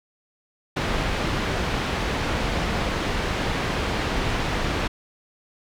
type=low-pass noise; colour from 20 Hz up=pink; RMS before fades=-25 dBFS; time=0.76-4.88 s; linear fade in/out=10 ms; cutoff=3500 Hz; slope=12 dB/octave; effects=none